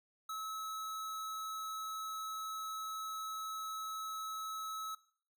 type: tone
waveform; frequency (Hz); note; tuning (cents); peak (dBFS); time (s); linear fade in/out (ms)
square; 1294; E6; -32; -40; 0.29-4.95; 5
effects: noise-tail reverb RT60 0.6 s tail -20 dB re dry